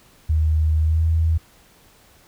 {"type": "tone with pitch glide", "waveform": "sine", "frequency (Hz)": [78.2, 81], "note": ["D#2", "E2"], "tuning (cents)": [9, -30], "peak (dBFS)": -15, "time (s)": [0.29, 1.38], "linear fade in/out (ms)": 10, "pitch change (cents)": 61, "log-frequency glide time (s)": [0.81, 1.04], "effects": ["pink hiss -53 dBFS RMS until 2.27 s"]}